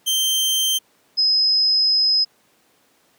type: tone pair in turn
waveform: sawtooth / sine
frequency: 3136 / 5079 Hz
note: G7 / D#8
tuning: 0 / +35 cents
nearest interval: minor sixth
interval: 835 cents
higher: second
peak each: -14 dBFS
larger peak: neither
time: 0.06-0.79 / 1.17-2.25 s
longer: second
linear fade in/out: 20 ms
effects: pink hiss -59 dBFS RMS until 3.18 s + high-pass 200 Hz 12 dB/octave